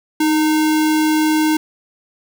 sine tone with sample-and-hold, 311.1 Hz, D#4, in tune, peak -12 dBFS, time 0.2-1.57 s, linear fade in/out 5 ms, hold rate 1225 Hz, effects none

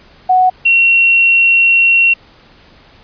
sine tone pair in turn, 740 / 2732 Hz, F#5 / F7, 0 / -39 cents, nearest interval octave + major seventh, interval 2261 cents, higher second, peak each -6 dBFS, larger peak neither, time 0.29-0.5 / 0.65-2.14 s, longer second, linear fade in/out 10 ms, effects pink hiss -44 dBFS RMS until 3.03 s + resampled to 11025 Hz

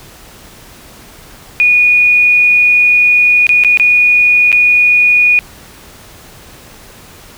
sine tone with dropouts, 2457 Hz, D#7, 22 cents flat, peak -5 dBFS, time 1.6-5.39 s, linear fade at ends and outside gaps 0 ms, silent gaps 3.468-3.492 / 3.637-3.647 / 3.773-3.798 / 4.518-4.527 s, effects pink hiss -37 dBFS RMS until 7.37 s

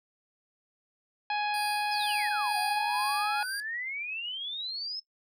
harmonic tone, 834 Hz, G#5, 7 cents sharp, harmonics 1 / 2 / 3 / 4 / 5 / 6, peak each -29 / -36 / -36 / -43 / -41 / -48 dBFS, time 1.3-3.43 s, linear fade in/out 2 ms
25% pulse tone with tremolo, 4743 Hz, D8, 16 cents sharp, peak -31 dBFS, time 1.54-3.6 s, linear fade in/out 0 ms, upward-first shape sine, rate 2.1 Hz, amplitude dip 70%
sine exponential two-way sweep, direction down then up, 5274 to 727 to 5274 Hz, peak -33 dBFS, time 1.91-5 s, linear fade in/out 10 ms, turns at 2.58 s
effects noise-tail reverb RT60 0.1 s tail -17 dB re dry

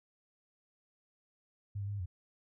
sine tone with pitch steps, 101.2 / 99.5 / 102 / 101.4 / 89.4 Hz, G#2 / G2 / G#2 / G#2 / F2, -44 / +26 / -31 / -41 / +41 cents, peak -35 dBFS, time 1.75-2.06 s, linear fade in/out 10 ms, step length 62 ms, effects none

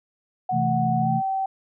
sine tone with pitch glide, 740 to 770.5 Hz, F#5 to G5, 0 to -30 cents, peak -22 dBFS, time 0.49-1.46 s, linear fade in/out 5 ms, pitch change +70 cents, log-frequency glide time 1-1.1 s
sine chord, A minor, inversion first, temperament equal, 130.81 / 164.81 / 220 Hz, C3 / E3 / A3, 0 / 0 / 0 cents, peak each -26 dBFS, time 0.51-1.22 s, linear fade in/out 50 ms
effects none

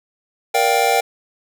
square chord, G minor seventh, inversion first, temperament just, 470.4 / 588 / 705.6 / 784 Hz, Bb4 / D5 / F5 / G5, +16 / +2 / +18 / 0 cents, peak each -21 / -24 / -21 / -18 dBFS, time 0.54-1.01 s, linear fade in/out 10 ms, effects none

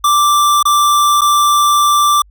square tone with dropouts, 1174.7 Hz, D6, in tune, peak -9 dBFS, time 0.04-2.22 s, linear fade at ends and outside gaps 5 ms, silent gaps 0.628-0.653 / 1.21-1.216 s, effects added 50 Hz sine -42 dBFS peak until 2.3 s

